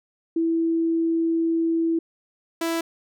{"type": "tone pair in turn", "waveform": ["sine", "sawtooth"], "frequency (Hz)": [329.6, 331.2], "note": ["E4", "E4"], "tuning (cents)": [0, 8], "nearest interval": "unison", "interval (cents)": 8, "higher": "second", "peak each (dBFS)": [-19, -19], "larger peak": "neither", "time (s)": [[0.36, 1.99], [2.61, 2.81]], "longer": "first", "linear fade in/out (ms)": 5, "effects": []}